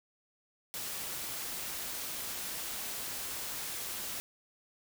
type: noise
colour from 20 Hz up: white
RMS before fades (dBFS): -39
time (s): 0.74-4.2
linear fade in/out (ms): 0
effects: none